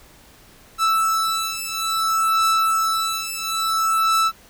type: beating tone pair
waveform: 45% pulse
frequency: 1318 / 1318.59 Hz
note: E6 / E6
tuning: -1 / 0 cents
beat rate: 0.59 Hz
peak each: -21 dBFS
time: 0.78-4.32 s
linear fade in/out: 50 ms
effects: pink hiss -49 dBFS RMS until 4.49 s